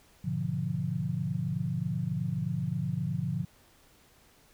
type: chord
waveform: sine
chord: G# diminished seventh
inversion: none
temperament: equal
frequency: 103.83 / 123.47 / 146.83 / 174.61 Hz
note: G#2 / B2 / D3 / F3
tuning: 0 / 0 / 0 / 0 cents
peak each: -38 / -35 / -33 / -33 dBFS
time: 0.24-3.45 s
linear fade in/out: 10 ms
effects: pink hiss -61 dBFS RMS until 4.53 s

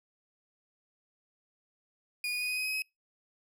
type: tone with pitch steps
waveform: 35% pulse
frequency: 2446 / 2463 / 2480 / 2497 / 2515 / 2532 / 2550 Hz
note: D#7 / D#7 / D#7 / D#7 / D#7 / D#7 / D#7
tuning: -30 / -18 / -6 / +6 / +18 / +30 / +42 cents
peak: -29 dBFS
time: 2.24-2.821 s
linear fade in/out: 2 ms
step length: 83 ms
effects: noise-tail reverb RT60 0.2 s tail -26 dB re dry

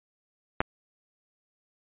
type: clicks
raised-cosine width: 0.5 ms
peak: -6 / -21 dBFS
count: 2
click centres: 0.605 / 0.614 s
effects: resampled to 8000 Hz

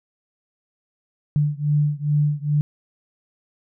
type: beating tone pair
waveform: sine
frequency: 146.83 / 149.23 Hz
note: D3 / D3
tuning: 0 / +28 cents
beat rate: 2.4 Hz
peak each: -20 / -21 dBFS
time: 1.36-2.61 s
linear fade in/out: 0 ms
effects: none

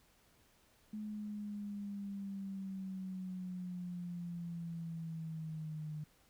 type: linear sweep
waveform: sine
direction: down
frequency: 213.5 to 151.5 Hz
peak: -40 dBFS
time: 0.93-6.04 s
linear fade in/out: 5 ms
effects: pink hiss -69 dBFS RMS until 6.29 s

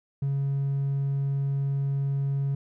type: tone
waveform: triangle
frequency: 138.59 Hz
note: C#3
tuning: in tune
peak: -21 dBFS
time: 0.22-2.55 s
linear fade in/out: 5 ms
effects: tanh soft clip ceiling -19 dBFS

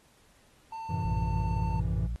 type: tone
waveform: triangle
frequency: 896 Hz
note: A5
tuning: 31 cents sharp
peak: -34 dBFS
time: 0.72-1.8 s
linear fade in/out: 5 ms
type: chord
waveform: triangle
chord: F# half-diminished seventh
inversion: none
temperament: equal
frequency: 92.5 / 110 / 130.81 / 164.81 Hz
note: F#2 / A2 / C3 / E3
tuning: 0 / 0 / 0 / 0 cents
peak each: -31 / -33 / -35 / -32 dBFS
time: 0.89-2.07 s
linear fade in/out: 10 ms
type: harmonic tone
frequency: 57.4 Hz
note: A#1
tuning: 26 cents flat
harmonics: 1 / 2 / 3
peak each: -30 / -41 / -45 dBFS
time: 1.05-2.16 s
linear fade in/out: 0 ms
effects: pink hiss -63 dBFS RMS until 2.2 s + AAC 32 kbps

